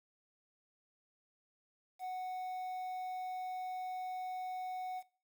triangle tone with quantisation, 740 Hz, F#5, in tune, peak -36 dBFS, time 1.99-5.03 s, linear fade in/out 50 ms, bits 10, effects noise-tail reverb RT60 0.4 s tail -20 dB re dry

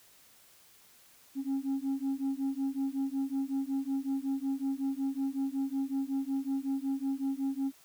sine beating tone pair, 269.1 / 274.5 Hz, C4 / C#4, +49 / -17 cents, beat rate 5.4 Hz, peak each -31 dBFS, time 1.35-7.72 s, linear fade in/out 50 ms, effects tanh soft clip ceiling -27 dBFS + white hiss -60 dBFS RMS until 7.84 s

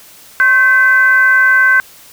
sine tone with frequency modulation, 1544 Hz, G6, 27 cents flat, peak -6 dBFS, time 0.4-1.8 s, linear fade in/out 0 ms, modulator 477 Hz, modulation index 0.48, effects white hiss -40 dBFS RMS until 2.12 s

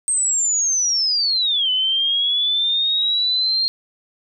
sine linear two-way sweep, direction down then up, 8410 to 3000 to 4222 Hz, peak -16 dBFS, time 0.08-3.68 s, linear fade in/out 0 ms, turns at 1.7 s, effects none

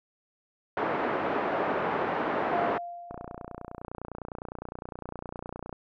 pink band-pass noise, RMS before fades -29 dBFS, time 0.77-2.78 s, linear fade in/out 2 ms, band 360 to 1300 Hz, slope 12 dB/octave
sine tone with exponential decay, 695 Hz, F5, 9 cents flat, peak -25 dBFS, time 2.53-3.82 s, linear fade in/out 0 ms, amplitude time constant 280 ms
click train, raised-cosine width 1 ms, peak -23 dBFS, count 79, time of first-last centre 3.11-5.727 s, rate 29.8 Hz
effects low-pass 3000 Hz 12 dB/octave

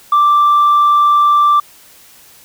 sine tone, 1174.7 Hz, D6, in tune, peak -5 dBFS, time 0.12-1.6 s, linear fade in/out 5 ms, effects tanh soft clip ceiling -5 dBFS + white hiss -43 dBFS RMS until 2.44 s

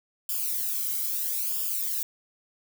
violet noise with flanger, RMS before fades -29 dBFS, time 0.29-2.03 s, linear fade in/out 2 ms, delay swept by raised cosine 0.49 to 1.15 ms, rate 0.77 Hz, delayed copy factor -0.75, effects none

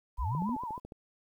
sine tone with vibrato, 932.3 Hz, A#5, in tune, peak -35 dBFS, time 0.17-0.8 s, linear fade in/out 50 ms, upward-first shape sine, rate 7 Hz, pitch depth 150 cents each way
sine linear sweep, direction up, 40.52 to 265.3 Hz, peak -30 dBFS, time 0.18-0.56 s, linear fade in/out 10 ms
click train, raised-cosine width 2 ms, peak -31 dBFS, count 9, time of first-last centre 0.35-0.921 s, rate 14 Hz
effects 11-bit

